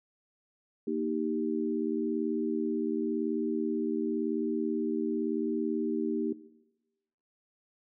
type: chord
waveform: sine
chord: Eb major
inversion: second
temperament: equal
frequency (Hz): 233.1 / 311.1 / 392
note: Bb3 / Eb4 / G4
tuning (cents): 0 / 0 / 0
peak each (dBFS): -33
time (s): 0.87-6.33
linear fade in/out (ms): 5
effects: noise-tail reverb RT60 1.0 s tail -17 dB re dry